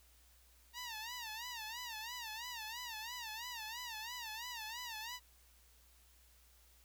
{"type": "tone with vibrato", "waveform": "10% pulse", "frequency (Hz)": 924, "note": "A#5", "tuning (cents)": -16, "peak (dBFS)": -35, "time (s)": [0.73, 5.2], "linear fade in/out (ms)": 50, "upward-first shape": "sine", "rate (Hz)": 3, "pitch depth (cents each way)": 130, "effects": ["added 60 Hz sine -66 dBFS peak until 6.84 s", "white hiss -68 dBFS RMS until 6.84 s"]}